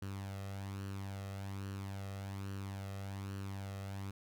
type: tone with flanger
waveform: sawtooth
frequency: 98 Hz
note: G2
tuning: in tune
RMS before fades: -43 dBFS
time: 0.02-4.11 s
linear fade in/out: 5 ms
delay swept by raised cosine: 0.68 to 1.58 ms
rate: 1.2 Hz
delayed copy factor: +0.55
effects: none